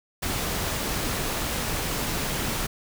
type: noise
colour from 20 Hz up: pink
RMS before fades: -28 dBFS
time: 0.22-2.67 s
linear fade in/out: 10 ms
effects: none